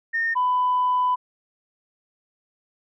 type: tone pair in turn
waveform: sine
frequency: 1829 / 998.4 Hz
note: A#6 / B5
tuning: -33 / +19 cents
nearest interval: minor seventh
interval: 1048 cents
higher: first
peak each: -20 / -17 dBFS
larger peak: second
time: 0.13-0.35 / 0.35-1.16 s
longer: second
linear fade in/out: 20 ms
effects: tanh soft clip ceiling -14 dBFS